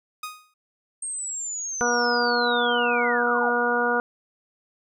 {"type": "tone with exponential decay", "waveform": "sawtooth", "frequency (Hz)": 1244.5, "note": "D#6", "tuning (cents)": 0, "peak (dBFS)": -25, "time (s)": [0.23, 0.54], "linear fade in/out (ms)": 5, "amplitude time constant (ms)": 67}
{"type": "linear sweep", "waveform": "sine", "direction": "down", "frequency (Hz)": [8600, 650], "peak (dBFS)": -28, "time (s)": [1.02, 3.5], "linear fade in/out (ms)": 5}
{"type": "harmonic tone", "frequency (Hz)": 240.8, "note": "B3", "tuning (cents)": -44, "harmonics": [1, 2, 3, 4, 5, 6], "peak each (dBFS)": [-30, -25, -28, -29, -30, -24], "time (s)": [1.81, 4], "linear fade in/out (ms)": 0}
{"effects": []}